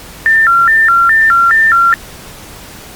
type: tone with vibrato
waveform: sine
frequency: 1568 Hz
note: G6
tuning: in tune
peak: -5 dBFS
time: 0.26-1.94 s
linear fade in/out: 0 ms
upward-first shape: square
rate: 2.4 Hz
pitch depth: 230 cents each way
effects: pink hiss -32 dBFS RMS until 2.95 s + Opus 48 kbps